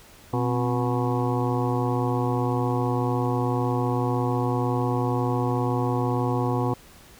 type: harmonic tone with a mistuned harmonic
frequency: 121.9 Hz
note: B2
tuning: 22 cents flat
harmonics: 1 / 2 / 3 / 4 / 6 / 7 / 8 / 9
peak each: -25 / -28 / -30 / -31 / -33 / -33 / -34 / -35 dBFS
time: 0.33-6.74 s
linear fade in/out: 5 ms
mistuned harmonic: 2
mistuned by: +110 cents
effects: pink hiss -50 dBFS RMS until 7.19 s